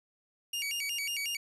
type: tone with vibrato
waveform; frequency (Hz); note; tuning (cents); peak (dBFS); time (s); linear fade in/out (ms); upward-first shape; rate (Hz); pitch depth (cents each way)
sawtooth; 2529; D#7; +28; -29; 0.53-1.37; 5; square; 5.5; 190
effects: resampled to 32000 Hz + 10-bit